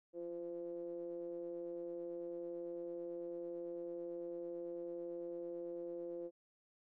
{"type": "ring-modulated tone", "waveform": "triangle", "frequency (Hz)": 85.1, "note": "F2", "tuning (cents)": -44, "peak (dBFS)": -37, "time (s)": [0.13, 6.31], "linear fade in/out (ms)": 50, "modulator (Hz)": 430, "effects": []}